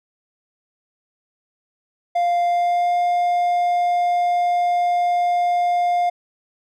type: tone with pitch glide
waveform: triangle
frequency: 698.5 to 705.4 Hz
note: F5 to F5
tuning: 0 to +17 cents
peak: -14 dBFS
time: 2.15-6.1 s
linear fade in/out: 10 ms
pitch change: +17 cents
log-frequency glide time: 2.46-2.95 s
effects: none